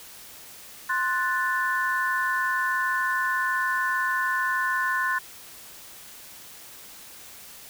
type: chord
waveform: sine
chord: F# diminished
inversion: second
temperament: equal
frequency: 1046.5 / 1480 / 1760 Hz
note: C6 / F#6 / A6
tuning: 0 / 0 / 0 cents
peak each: -27 dBFS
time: 0.89-5.19 s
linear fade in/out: 10 ms
effects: white hiss -45 dBFS RMS until 7.69 s